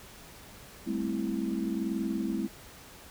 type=chord; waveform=sine; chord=A minor seventh; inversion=third; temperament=equal with one note detuned; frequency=199.19 / 220 / 261.6 / 329.6 Hz; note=G3 / A3 / C4 / E4; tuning=+28 / 0 / 0 / 0 cents; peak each=-34 / -34 / -35 / -34 dBFS; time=0.86-2.48 s; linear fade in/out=20 ms; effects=pink hiss -50 dBFS RMS until 3.1 s